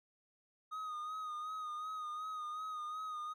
triangle tone with vibrato, 1244.5 Hz, D#6, in tune, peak -38 dBFS, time 0.71-3.34 s, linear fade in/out 20 ms, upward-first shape sine, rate 2.7 Hz, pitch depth 41 cents each way, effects none

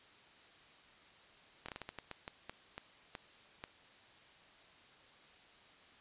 slowing click train, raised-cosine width 0.3 ms, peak -27 dBFS, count 13, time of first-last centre 1.66-3.639 s, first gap 25 ms, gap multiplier 1.31, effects white hiss -61 dBFS RMS until 6 s + resampled to 8000 Hz

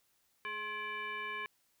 sine tone with frequency modulation, 1700 Hz, G#6, 40 cents sharp, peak -37 dBFS, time 0.45-1.46 s, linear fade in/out 0 ms, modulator 639 Hz, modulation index 1.5, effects white hiss -74 dBFS RMS until 1.8 s

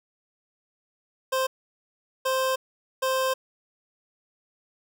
25% pulse tone bursts at uneven times, 523.3 Hz, C5, in tune, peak -19 dBFS, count 3, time 1.32-1.47 / 2.25-2.56 / 3.02-3.34 s, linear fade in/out 10 ms, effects none

